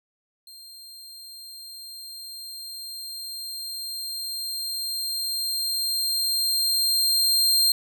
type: tone with level ramp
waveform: sawtooth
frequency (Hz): 4186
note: C8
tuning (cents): 0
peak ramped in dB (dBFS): -40 to -14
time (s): 0.47-7.72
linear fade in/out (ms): 2
effects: none